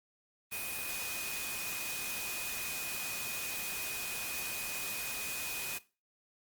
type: tone in noise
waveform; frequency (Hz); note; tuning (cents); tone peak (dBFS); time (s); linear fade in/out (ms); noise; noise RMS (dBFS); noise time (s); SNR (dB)
sine; 2489; D#7; 0; -41; 0.51-5.79; 20; white; -39; 0.51-5.79; -5
effects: noise-tail reverb RT60 0.3 s tail -18 dB re dry + Opus 32 kbps